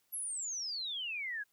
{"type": "exponential sweep", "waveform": "sine", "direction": "down", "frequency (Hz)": [11680, 1607], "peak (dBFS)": -36, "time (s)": [0.12, 1.44], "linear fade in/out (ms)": 20, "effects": ["white hiss -75 dBFS RMS until 1.52 s"]}